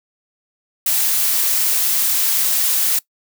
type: noise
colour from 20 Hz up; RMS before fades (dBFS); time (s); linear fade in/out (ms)
blue; -17; 0.86-2.99; 5
effects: noise-tail reverb RT60 0.1 s tail -21 dB re dry